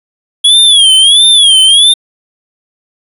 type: tone with vibrato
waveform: square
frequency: 3322 Hz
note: G#7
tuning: in tune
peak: -3 dBFS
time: 0.44-1.94 s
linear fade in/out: 10 ms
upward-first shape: sine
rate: 1.5 Hz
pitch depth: 140 cents each way
effects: resampled to 32000 Hz